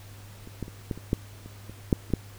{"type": "clicks", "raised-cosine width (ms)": 3, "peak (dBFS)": [-29, -19, -28, -16, -27, -10, -30, -28, -7, -28, -9], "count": 11, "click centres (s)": [0.474, 0.627, 0.681, 0.912, 0.976, 1.131, 1.46, 1.696, 1.928, 2.103, 2.137], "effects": ["added 101 Hz sine -45 dBFS peak until 2.38 s", "pink hiss -51 dBFS RMS until 2.38 s"]}